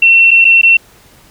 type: tone with dropouts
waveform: sine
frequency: 2709 Hz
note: E7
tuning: 47 cents sharp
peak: -3 dBFS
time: 0.02-0.77 s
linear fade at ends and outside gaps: 5 ms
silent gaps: 0.309-0.313 / 0.445-0.45 / 0.615-0.631 s
effects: pink hiss -44 dBFS RMS until 1.3 s